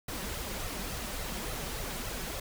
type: noise with flanger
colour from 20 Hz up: pink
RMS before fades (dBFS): -37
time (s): 0.08-2.4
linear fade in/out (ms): 5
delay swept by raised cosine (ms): 1.5 to 5.4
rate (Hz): 3.5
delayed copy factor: +0.65
effects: none